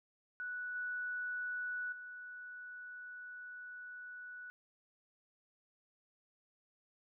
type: tone with level steps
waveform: sine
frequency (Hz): 1477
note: F#6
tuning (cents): -3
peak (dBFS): -39 / -37 / -46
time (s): 0.4-4.5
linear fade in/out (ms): 0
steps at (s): 0.75 / 1.92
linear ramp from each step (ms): 5
effects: none